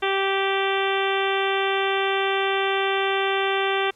harmonic tone, 390 Hz, G4, 9 cents flat, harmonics 1 / 2 / 3 / 4 / 5 / 6 / 7 / 8 / 9, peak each -24 / -27 / -29 / -30 / -31 / -32 / -32 / -33 / -34 dBFS, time 0.02-3.91 s, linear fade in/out 10 ms, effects pink hiss -58 dBFS RMS until 3.95 s + low-pass 11000 Hz 12 dB/octave

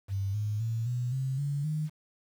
sine tone with pitch steps, 98 / 105.64 / 113.88 / 122.76 / 132.33 / 142.65 / 153.78 Hz, G2 / G#2 / A#2 / B2 / C3 / C#3 / D#3, 0 / +30 / -40 / -10 / +20 / +50 / -20 cents, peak -28 dBFS, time 0.08-1.9 s, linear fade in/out 50 ms, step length 260 ms, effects 9-bit

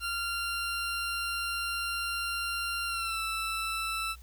20% pulse tone with pitch glide, 1385 to 1323.2 Hz, F6 to E6, -15 to +6 cents, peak -26 dBFS, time 0-4.16 s, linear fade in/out 50 ms, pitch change -79 cents, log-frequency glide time 2.87-3.21 s, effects added 60 Hz sine -47 dBFS peak until 4.22 s + white hiss -60 dBFS RMS until 4.22 s

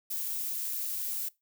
violet noise, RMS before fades -34 dBFS, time 0.1-1.29 s, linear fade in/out 10 ms, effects noise-tail reverb RT60 0.2 s tail -21 dB re dry

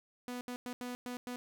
sawtooth tone bursts at uneven times, 246.8 Hz, B3, 1 cent flat, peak -35 dBFS, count 6, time 0.28-0.41 / 0.48-0.56 / 0.66-0.73 / 0.81-0.95 / 1.06-1.17 / 1.27-1.36 s, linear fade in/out 0 ms, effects none

